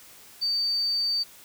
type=tone; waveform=sine; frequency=4600 Hz; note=D8; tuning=37 cents flat; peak=-23 dBFS; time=0.41-1.24 s; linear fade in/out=20 ms; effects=white hiss -50 dBFS RMS until 1.44 s